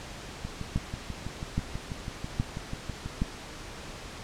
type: two click trains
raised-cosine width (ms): 5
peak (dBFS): -14 / -22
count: 4 / 18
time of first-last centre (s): 0.76-3.219 / 0.45-3.223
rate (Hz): 1.22 / 6.13
effects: pink hiss -42 dBFS RMS until 4.23 s + low-pass 7000 Hz 12 dB/octave